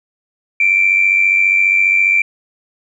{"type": "tone with amplitude modulation", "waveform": "sine", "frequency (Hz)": 2349, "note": "D7", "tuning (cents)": 0, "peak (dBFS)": -6, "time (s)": [0.6, 2.22], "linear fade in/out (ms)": 5, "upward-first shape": "sine", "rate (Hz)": 94.8, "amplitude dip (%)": 60, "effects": ["tanh soft clip ceiling -2 dBFS"]}